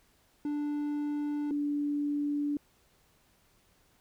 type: tone pair in turn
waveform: triangle / sine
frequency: 293.7 / 290.8 Hz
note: D4 / D4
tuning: 0 / -17 cents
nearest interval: unison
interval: 17 cents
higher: first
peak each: -28 dBFS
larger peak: neither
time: 0.45-1.51 / 1.51-2.57 s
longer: neither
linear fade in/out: 2 ms
effects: pink hiss -67 dBFS RMS until 4 s